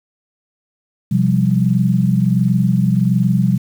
sine chord, C suspended fourth, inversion none, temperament equal with one note detuned, 127.83 / 174.61 / 196 Hz, C3 / F3 / G3, -40 / 0 / 0 cents, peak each -16 dBFS, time 1.11-3.58 s, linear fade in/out 10 ms, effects 7-bit

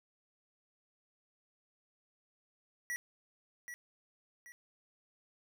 square tone with echo, 1936 Hz, B6, 35 cents flat, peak -36 dBFS, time 2.9-2.96 s, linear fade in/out 0 ms, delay 780 ms, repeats 2, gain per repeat -8 dB, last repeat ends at 4.52 s, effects none

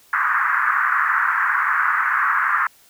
pink band-pass noise, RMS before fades -19 dBFS, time 0.13-2.67 s, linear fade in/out 2 ms, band 1100 to 1800 Hz, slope 48 dB/octave, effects white hiss -53 dBFS RMS until 2.89 s

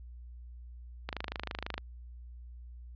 click train, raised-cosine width 0.3 ms, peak -19 dBFS, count 19, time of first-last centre 1.09-1.78 s, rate 26.1 Hz, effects added 60 Hz sine -45 dBFS peak until 2.95 s + resampled to 11025 Hz

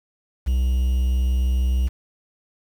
triangle tone with quantisation, 63.2 Hz, B1, 41 cents sharp, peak -15 dBFS, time 0.46-1.89 s, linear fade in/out 20 ms, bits 7, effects none

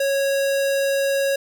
square tone, 551 Hz, C#5, 11 cents flat, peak -19 dBFS, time 0-1.36 s, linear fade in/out 5 ms, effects none

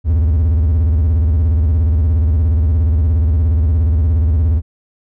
triangle tone with vibrato, 78.9 Hz, D#2, 25 cents sharp, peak -8 dBFS, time 0.04-4.62 s, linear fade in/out 50 ms, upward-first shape square, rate 17 Hz, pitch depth 170 cents each way, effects none

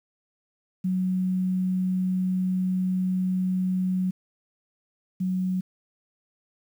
sine tone pair in turn, 185 / 185 Hz, F#3 / F#3, 0 / 0 cents, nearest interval unison, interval 0 cents, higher neither, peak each -22 / -23 dBFS, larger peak first, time 0.84-4.11 / 5.2-5.61 s, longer first, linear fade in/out 10 ms, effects 9-bit

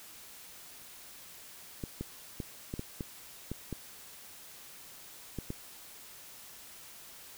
clicks, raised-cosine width 3 ms, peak -23 dBFS, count 10, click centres 1.838 / 2.01 / 2.402 / 2.739 / 2.794 / 3.008 / 3.516 / 3.727 / 5.387 / 5.504 s, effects white hiss -51 dBFS RMS until 7.37 s

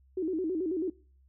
sine tone with vibrato, 343.8 Hz, F4, 27 cents flat, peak -28 dBFS, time 0.17-0.9 s, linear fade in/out 5 ms, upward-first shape square, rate 9.2 Hz, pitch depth 140 cents each way, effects noise-tail reverb RT60 0.4 s tail -22 dB re dry + added 66 Hz sine -59 dBFS peak until 1.28 s

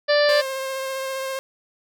harmonic tone, 587.3 Hz, D5, in tune, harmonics 1 / 2 / 3 / 4 / 5 / 6 / 7 / 8 / 9, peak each -16 / -29 / -23 / -34 / -33 / -33 / -30 / -27 / -38 dBFS, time 0.08-0.42 s, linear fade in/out 20 ms
sawtooth tone with vibrato, 532 Hz, C5, 29 cents sharp, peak -22 dBFS, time 0.29-1.39 s, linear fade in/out 0 ms, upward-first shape sine, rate 15 Hz, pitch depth 14 cents each way
effects none

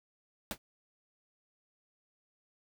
pink noise with exponential decay, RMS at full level -32 dBFS, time 0.51-0.58 s, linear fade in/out 1 ms, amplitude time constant 15 ms, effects none

